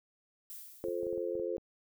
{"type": "noise with exponential decay", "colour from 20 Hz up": "violet", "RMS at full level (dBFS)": -44, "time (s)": [0.5, 1.47], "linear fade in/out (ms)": 0, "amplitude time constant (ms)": 210}
{"type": "chord", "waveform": "sine", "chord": "F major", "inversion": "none", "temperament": "just", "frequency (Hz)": [349.2, 436.5, 523.8], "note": ["F4", "A4", "C5"], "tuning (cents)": [0, -14, 2], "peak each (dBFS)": -37, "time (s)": [0.84, 1.57], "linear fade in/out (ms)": 0}
{"type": "clicks", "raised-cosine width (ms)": 2, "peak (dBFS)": -36, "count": 8, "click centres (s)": [0.884, 1.031, 1.068, 1.129, 1.178, 1.353, 1.397, 1.581]}
{"effects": []}